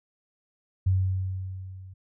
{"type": "tone with level ramp", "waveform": "sine", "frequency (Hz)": 94, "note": "F#2", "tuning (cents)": 28, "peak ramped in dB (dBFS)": [-18, -42], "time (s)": [0.86, 1.94], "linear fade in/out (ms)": 10, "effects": []}